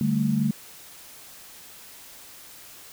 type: chord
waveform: sine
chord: D suspended fourth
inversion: none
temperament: just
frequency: 146.83 / 195.78 / 220.2 Hz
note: D3 / G3 / A3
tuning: 0 / -2 / +2 cents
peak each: -26 / -26 / -23 dBFS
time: 0.01-0.51 s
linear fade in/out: 2 ms
effects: white hiss -46 dBFS RMS until 2.92 s